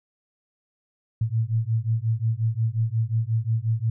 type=beating tone pair; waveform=sine; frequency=110 / 115.6 Hz; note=A2 / A#2; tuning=0 / -14 cents; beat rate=5.6 Hz; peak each=-24 dBFS; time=1.21-3.9 s; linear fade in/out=5 ms; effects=none